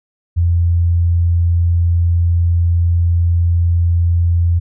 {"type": "tone", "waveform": "sine", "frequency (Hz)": 85.6, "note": "F2", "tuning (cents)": -34, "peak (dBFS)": -10, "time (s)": [0.36, 4.6], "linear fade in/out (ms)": 20, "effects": []}